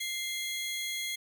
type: tone pair together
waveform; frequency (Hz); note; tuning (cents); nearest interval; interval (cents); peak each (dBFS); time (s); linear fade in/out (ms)
sawtooth; 2093 / 3322; C7 / G#7; 0 / 0; minor sixth; 800; -32 / -33; 0-1.16; 10
effects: none